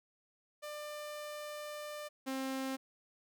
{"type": "tone pair in turn", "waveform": "sawtooth", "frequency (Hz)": [596, 265.5], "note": ["D5", "C4"], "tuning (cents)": [25, 25], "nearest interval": "octave + major second", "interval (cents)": 1400, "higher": "first", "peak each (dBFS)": [-38, -32], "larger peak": "second", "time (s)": [[0.62, 2.09], [2.26, 2.77]], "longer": "first", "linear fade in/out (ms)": 20, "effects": []}